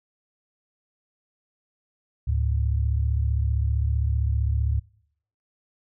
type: tone pair together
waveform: sine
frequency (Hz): 71.4 / 106.8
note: D2 / G#2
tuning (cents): -48 / +49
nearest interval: perfect fifth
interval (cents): 697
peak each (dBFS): -22 / -25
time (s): 2.27-4.8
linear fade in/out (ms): 10
effects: noise-tail reverb RT60 0.7 s tail -25 dB re dry